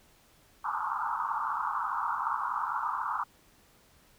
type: band-pass noise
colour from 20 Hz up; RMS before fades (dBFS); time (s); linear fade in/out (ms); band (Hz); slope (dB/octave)
pink; -32; 0.64-3.24; 10; 850 to 1400; 96
effects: pink hiss -62 dBFS RMS until 4.18 s